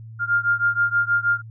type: beating tone pair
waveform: sine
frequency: 1401 / 1407.3 Hz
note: F6 / F6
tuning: +5 / +13 cents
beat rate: 6.3 Hz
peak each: -20 / -21 dBFS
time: 0.19-1.42 s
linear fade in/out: 50 ms
effects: added 112 Hz sine -36 dBFS peak until 1.5 s